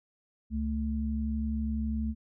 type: tone pair together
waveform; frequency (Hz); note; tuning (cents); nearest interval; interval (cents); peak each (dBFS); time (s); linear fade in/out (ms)
sine; 69.3 / 220; C#2 / A3; 0 / 0; octave + minor sixth; 2000; -31 / -31; 0.5-2.15; 50
effects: none